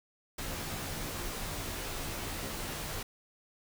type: noise with comb filter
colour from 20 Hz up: pink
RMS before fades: -38 dBFS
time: 0.38-3.03 s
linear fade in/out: 5 ms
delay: 16 ms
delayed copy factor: -0.7
effects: none